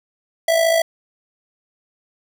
square tone with amplitude modulation, 659.3 Hz, E5, in tune, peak -12 dBFS, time 0.48-0.82 s, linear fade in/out 5 ms, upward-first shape sine, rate 54.4 Hz, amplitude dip 55%, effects none

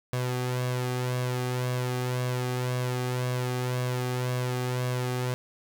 sawtooth tone with flanger, 125.5 Hz, B2, 28 cents sharp, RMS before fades -29 dBFS, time 0.13-5.34 s, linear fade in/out 0 ms, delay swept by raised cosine 1.8 to 2.52 ms, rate 1.9 Hz, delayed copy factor +0.55, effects none

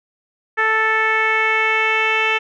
10% pulse tone with low-pass filter sweep, 440 Hz, A4, in tune, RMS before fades -17 dBFS, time 0.57-2.39 s, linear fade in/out 20 ms, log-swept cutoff 1800 to 2700 Hz, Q 3.3, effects none

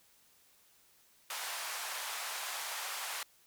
pink band-pass noise, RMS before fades -40 dBFS, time 1.3-3.23 s, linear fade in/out 2 ms, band 750 to 15000 Hz, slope 24 dB/octave, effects white hiss -66 dBFS RMS until 3.46 s

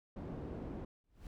white low-pass noise, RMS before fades -44 dBFS, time 0.16-0.85 s, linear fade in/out 5 ms, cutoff 330 Hz, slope 12 dB/octave
brown noise with exponential growth, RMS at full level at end -45 dBFS, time 1.04-1.27 s, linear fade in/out 1 ms, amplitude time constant 50 ms
effects none

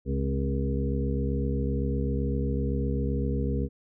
harmonic tone with a mistuned harmonic, 67.8 Hz, C#2, 38 cents flat, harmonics 1 / 2 / 3 / 4 / 6 / 7, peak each -28 / -31 / -33 / -34 / -36 / -36 dBFS, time 0.05-3.69 s, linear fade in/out 50 ms, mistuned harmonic 3, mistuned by +47 cents, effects none

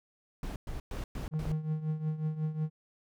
brown noise bursts, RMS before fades -37 dBFS, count 5, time 0.43-1.52 s, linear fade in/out 2 ms, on 130 ms, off 110 ms
triangle tone with tremolo, 155.56 Hz, D#3, in tune, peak -25 dBFS, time 1.31-2.7 s, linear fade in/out 50 ms, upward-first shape triangle, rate 5.5 Hz, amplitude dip 80%
clicks, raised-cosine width 1 ms, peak -34 / -28 dBFS, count 2, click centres 1.338 / 1.455 s
effects none

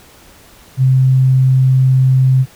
sine tone, 130.81 Hz, C3, in tune, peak -7 dBFS, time 0.77-2.46 s, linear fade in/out 50 ms, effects pink hiss -43 dBFS RMS until 2.55 s

